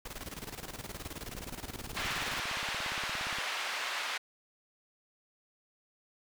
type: noise with tremolo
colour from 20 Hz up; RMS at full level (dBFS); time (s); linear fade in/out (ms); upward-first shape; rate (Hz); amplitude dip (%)
pink; -41; 0.05-2.4; 5; square; 19; 70
type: click train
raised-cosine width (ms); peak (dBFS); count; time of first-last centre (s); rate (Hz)
3; -33; 41; 1.06-3.386; 17.2
type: band-pass noise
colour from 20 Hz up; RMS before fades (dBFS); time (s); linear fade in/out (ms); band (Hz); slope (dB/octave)
white; -36; 1.96-4.18; 10; 790 to 2800; 12
effects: none